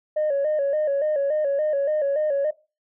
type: tone with vibrato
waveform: sine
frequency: 584 Hz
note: D5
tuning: 10 cents flat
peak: -18 dBFS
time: 0.16-2.51 s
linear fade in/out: 10 ms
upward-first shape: square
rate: 3.5 Hz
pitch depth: 80 cents each way
effects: noise-tail reverb RT60 0.3 s tail -20 dB re dry + tanh soft clip ceiling -17 dBFS